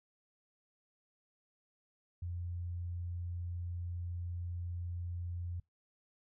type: tone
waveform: sine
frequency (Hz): 87.3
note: F2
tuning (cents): 0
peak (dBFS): -37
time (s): 2.22-5.6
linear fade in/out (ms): 5
effects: noise-tail reverb RT60 0.2 s tail -26 dB re dry